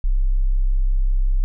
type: tone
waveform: sine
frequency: 32.7 Hz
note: C1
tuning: in tune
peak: -14 dBFS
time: 0.04-1.44 s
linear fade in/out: 0 ms
effects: none